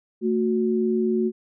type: tone pair together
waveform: sine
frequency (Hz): 224 / 366.7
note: A3 / F#4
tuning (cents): +31 / -15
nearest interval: major sixth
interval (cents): 854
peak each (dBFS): -22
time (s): 0.21-1.32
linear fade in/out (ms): 50
effects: none